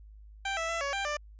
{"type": "tone with pitch steps", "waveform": "15% pulse", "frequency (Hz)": [784, 658, 668, 561, 790, 593], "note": ["G5", "E5", "E5", "C#5", "G5", "D5"], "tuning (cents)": [0, -3, 23, 21, 13, 17], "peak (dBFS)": -24, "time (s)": [0.45, 1.17], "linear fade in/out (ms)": 5, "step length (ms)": 120, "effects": ["added 52 Hz sine -48 dBFS peak until 1.39 s", "resampled to 16000 Hz"]}